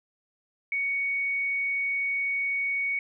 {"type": "tone", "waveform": "sine", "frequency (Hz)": 2232, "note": "C#7", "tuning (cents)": 11, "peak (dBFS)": -25, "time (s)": [0.72, 2.99], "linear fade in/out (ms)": 2, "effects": []}